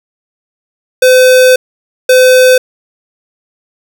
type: tone bursts at uneven times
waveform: square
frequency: 510 Hz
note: C5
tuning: 44 cents flat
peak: -3 dBFS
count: 2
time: 1.02-1.56 / 2.09-2.58 s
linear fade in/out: 5 ms
effects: none